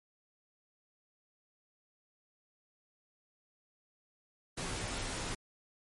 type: noise with comb filter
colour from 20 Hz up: pink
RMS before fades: -38 dBFS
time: 4.57-5.35 s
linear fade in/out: 10 ms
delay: 14 ms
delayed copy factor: -0.55
effects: MP3 48 kbps